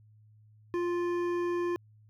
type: tone with hard clipping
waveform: triangle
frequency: 349.2 Hz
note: F4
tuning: in tune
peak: -30 dBFS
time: 0.74-1.76 s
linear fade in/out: 0 ms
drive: 15 dB
effects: added 107 Hz sine -56 dBFS peak until 2.09 s